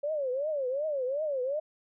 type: tone with vibrato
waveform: sine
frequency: 560 Hz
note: C#5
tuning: 18 cents sharp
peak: -28 dBFS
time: 0.03-1.6 s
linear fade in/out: 10 ms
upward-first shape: triangle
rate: 2.7 Hz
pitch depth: 230 cents each way
effects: none